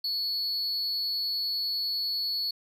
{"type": "tone with amplitude modulation", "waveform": "triangle", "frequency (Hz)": 4400, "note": "C#8", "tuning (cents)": -14, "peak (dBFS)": -24, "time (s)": [0.04, 2.51], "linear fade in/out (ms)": 5, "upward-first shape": "sine", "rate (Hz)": 290, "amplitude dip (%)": 50, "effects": []}